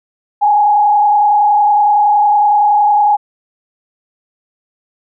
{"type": "tone with frequency modulation", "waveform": "sine", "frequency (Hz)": 830.6, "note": "G#5", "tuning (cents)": 0, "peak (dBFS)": -7, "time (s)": [0.41, 3.17], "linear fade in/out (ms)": 20, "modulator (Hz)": 30.8, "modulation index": 0.78, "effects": []}